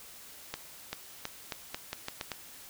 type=accelerating click train; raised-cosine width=0.2 ms; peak=-17 dBFS; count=9; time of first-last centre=0.54-2.317 s; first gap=390 ms; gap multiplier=0.83; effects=white hiss -50 dBFS RMS until 2.69 s